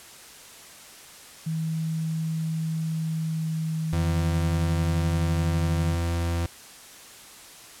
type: tone with pitch glide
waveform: sine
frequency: 160.4 to 157.37 Hz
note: E3 to D#3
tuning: -47 to +20 cents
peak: -25 dBFS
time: 1.46-5.95 s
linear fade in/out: 10 ms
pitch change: -33 cents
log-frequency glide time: 2.87-5.63 s
type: tone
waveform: 40% pulse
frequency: 84.9 Hz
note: F2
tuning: 48 cents flat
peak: -23 dBFS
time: 3.93-6.46 s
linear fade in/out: 0 ms
effects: white hiss -46 dBFS RMS until 7.8 s + low-pass 11000 Hz 12 dB/octave